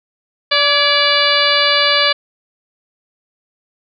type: harmonic tone with a mistuned harmonic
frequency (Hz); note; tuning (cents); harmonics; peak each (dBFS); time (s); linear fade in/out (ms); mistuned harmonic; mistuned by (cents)
580; D5; -22; 1 / 2 / 3 / 4 / 5 / 6 / 7 / 8; -19 / -19 / -19 / -19 / -19 / -19 / -19 / -19; 0.51-2.13; 10; 3; -49
effects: none

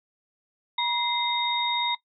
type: tone cluster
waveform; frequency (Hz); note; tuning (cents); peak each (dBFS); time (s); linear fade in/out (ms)
sine; 960 / 2081 / 3717; B5 / C7 / A#7; -49 / -10 / -6; -26 / -32 / -25; 0.78-1.95; 5
effects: noise-tail reverb RT60 0.1 s tail -19 dB re dry

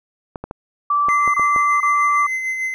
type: clicks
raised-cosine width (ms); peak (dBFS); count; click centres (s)
1; -14; 7; 0.358 / 0.44 / 0.511 / 1.085 / 1.277 / 1.396 / 1.562
type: tone bursts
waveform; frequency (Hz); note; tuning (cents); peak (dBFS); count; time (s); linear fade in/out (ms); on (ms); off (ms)
sine; 1163; D6; -17; -14; 3; 0.9-2.268; 5; 440; 24
type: tone with tremolo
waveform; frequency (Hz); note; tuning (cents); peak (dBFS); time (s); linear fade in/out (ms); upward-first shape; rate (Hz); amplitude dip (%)
triangle; 2056; C7; -31; -17; 1.09-2.74; 0; sine; 6.6; 40
effects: none

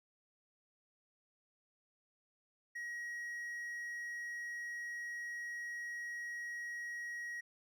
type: tone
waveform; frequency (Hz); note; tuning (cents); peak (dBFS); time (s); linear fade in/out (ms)
triangle; 1900; A#6; +33; -39; 2.75-7.41; 10
effects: none

